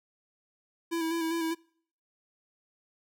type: tone with vibrato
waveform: square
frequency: 329.5 Hz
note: E4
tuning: 1 cent flat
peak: -29 dBFS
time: 0.91-1.55 s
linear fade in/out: 20 ms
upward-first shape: square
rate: 5 Hz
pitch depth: 27 cents each way
effects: noise-tail reverb RT60 0.6 s tail -26 dB re dry